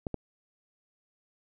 clicks, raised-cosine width 2 ms, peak -19 dBFS, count 2, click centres 0.068 / 0.143 s, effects none

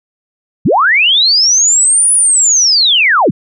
sine linear two-way sweep, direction up then down, 93.6 to 9956 to 93.6 Hz, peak -6 dBFS, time 0.65-3.31 s, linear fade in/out 10 ms, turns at 2.13 s, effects none

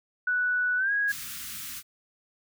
sine tone with pitch glide, 1480 to 1651.7 Hz, F#6 to G#6, 0 to -10 cents, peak -23 dBFS, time 0.27-1.12 s, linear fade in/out 5 ms, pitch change +190 cents, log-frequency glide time 0.77-0.92 s
white band-stop noise, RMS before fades -38 dBFS, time 1.07-1.83 s, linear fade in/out 50 ms, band 280 to 1200 Hz, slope 48 dB/octave
effects none

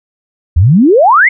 sine exponential sweep, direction up, 74 to 2217 Hz, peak -3 dBFS, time 0.56-1.29 s, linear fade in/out 10 ms, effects none

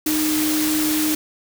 sine tone in noise, 307.8 Hz, D#4, 19 cents flat, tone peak -19 dBFS, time 0.06-1.15 s, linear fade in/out 5 ms, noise white, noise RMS -24 dBFS, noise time 0.06-1.15 s, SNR +2 dB, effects none

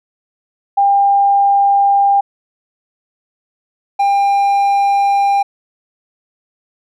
sine / triangle tone pair in turn, 799 / 799 Hz, G5 / G5, +33 / +33 cents, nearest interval unison, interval 0 cents, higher neither, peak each -8 dBFS, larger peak neither, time 0.77-2.21 / 3.99-5.43 s, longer neither, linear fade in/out 10 ms, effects none

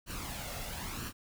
pink noise with flanger, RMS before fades -40 dBFS, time 0.06-1.13 s, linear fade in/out 50 ms, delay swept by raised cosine 0.69 to 1.51 ms, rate 1 Hz, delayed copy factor +0.55, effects none

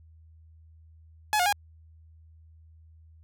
sawtooth tone with pitch steps, 848 / 717 / 817 Hz, G#5 / F5 / G#5, +36 / +45 / -29 cents, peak -18 dBFS, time 1.33-1.525 s, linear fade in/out 0 ms, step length 65 ms, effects added 80 Hz sine -51 dBFS peak until 3.23 s

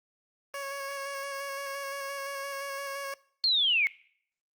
15% pulse tone with vibrato, 554.4 Hz, C#5, in tune, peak -28 dBFS, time 0.54-3.14 s, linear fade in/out 2 ms, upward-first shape square, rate 5.8 Hz, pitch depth 15 cents each way
sine linear sweep, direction down, 4334 to 2125 Hz, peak -22 dBFS, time 3.44-3.87 s, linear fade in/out 0 ms
effects noise-tail reverb RT60 0.6 s tail -22 dB re dry + Opus 32 kbps

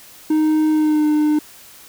triangle tone with pitch glide, 310.2 to 302.1 Hz, D#4 to D4, -5 to +49 cents, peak -11 dBFS, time 0.3-1.39 s, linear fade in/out 5 ms, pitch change -46 cents, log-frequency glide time 0.71-1.06 s, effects white hiss -43 dBFS RMS until 1.88 s

